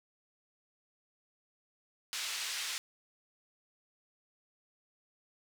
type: band-pass noise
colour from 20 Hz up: pink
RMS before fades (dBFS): -38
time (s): 2.13-2.78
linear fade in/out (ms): 0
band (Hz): 2300 to 7500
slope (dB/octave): 12
effects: none